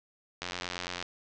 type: click train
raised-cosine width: 0.2 ms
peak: -17 dBFS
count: 55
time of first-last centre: 0.42-1.026 s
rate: 89.1 Hz
effects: low-pass 7000 Hz 12 dB/octave